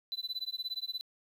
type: tone with tremolo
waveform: triangle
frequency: 4001 Hz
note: B7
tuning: 22 cents sharp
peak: -30 dBFS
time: 0.12-1.01 s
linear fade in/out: 0 ms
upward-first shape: sine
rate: 17 Hz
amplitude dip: 100%
effects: tanh soft clip ceiling -26 dBFS + 11-bit